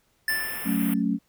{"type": "tone with exponential decay", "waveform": "square", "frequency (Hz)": 1760, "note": "A6", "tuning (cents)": 0, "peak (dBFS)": -22, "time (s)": [0.28, 1.02], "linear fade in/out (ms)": 2, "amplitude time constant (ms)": 160}
{"type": "band-stop noise", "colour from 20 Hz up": "white", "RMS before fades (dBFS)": -34, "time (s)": [0.29, 0.94], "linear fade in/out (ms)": 2, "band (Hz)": [3000, 9700], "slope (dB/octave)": 48}
{"type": "chord", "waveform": "sine", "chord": "F# minor", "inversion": "none", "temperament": "equal", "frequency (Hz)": [185, 220, 277.2], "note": ["F#3", "A3", "C#4"], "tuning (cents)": [0, 0, 0], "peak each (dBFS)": [-27, -25, -26], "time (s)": [0.64, 1.19], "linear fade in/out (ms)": 50}
{"effects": ["pink hiss -67 dBFS RMS until 1.28 s"]}